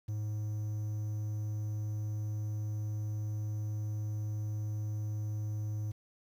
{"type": "tone with quantisation", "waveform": "triangle", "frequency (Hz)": 106.2, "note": "G#2", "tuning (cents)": 39, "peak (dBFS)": -31, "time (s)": [0.08, 5.92], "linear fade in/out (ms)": 10, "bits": 10, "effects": []}